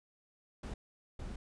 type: noise bursts at uneven times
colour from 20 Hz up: brown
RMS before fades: -42 dBFS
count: 2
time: 0.63-0.74 / 1.19-1.36 s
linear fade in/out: 5 ms
effects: resampled to 22050 Hz